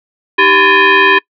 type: tone with frequency modulation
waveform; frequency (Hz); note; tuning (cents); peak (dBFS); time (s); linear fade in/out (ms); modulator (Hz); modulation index
sine; 390.6; G4; -6; -5; 0.38-1.19; 10; 700; 3.5
effects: noise-tail reverb RT60 0.1 s tail -25 dB re dry